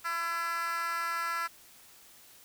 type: tone with high-pass filter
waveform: 10% pulse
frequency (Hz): 336.4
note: E4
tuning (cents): +35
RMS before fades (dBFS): -33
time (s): 0.04-1.48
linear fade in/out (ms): 20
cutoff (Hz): 1300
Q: 3.3
effects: white hiss -56 dBFS RMS until 2.44 s